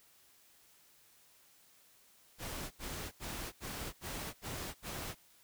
pink noise bursts, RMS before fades -42 dBFS, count 7, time 2.38-5.152 s, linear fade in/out 50 ms, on 330 ms, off 77 ms, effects white hiss -65 dBFS RMS until 5.43 s

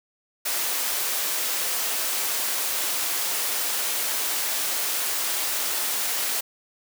white high-pass noise, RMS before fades -26 dBFS, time 0.45-6.41 s, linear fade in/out 10 ms, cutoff 380 Hz, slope 12 dB/octave, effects none

